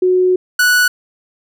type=tone pair in turn; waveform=sine / 45% pulse; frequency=366.9 / 1475.7 Hz; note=F#4 / F#6; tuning=-15 / -5 cents; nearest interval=2 octaves; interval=2410 cents; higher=second; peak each=-9 dBFS; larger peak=neither; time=0.02-0.36 / 0.59-0.88 s; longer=first; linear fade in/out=5 ms; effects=none